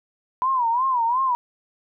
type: tone with vibrato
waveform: sine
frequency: 987.8 Hz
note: B5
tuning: in tune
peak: -18 dBFS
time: 0.42-1.35 s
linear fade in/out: 0 ms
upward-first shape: sine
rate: 2.8 Hz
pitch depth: 140 cents each way
effects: none